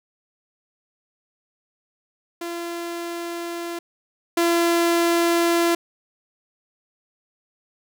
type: tone pair in turn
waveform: sawtooth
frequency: 341.7 / 340.1 Hz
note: F4 / F4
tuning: -38 / -46 cents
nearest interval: unison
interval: 8 cents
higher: first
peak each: -24 / -13 dBFS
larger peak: second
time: 2.41-3.79 / 4.37-5.75 s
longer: neither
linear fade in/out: 5 ms
effects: none